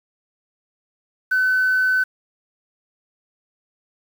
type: tone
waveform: sine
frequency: 1514 Hz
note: F#6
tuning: 39 cents sharp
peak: -14 dBFS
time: 1.31-2.04 s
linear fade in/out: 10 ms
effects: tanh soft clip ceiling -12 dBFS + 7-bit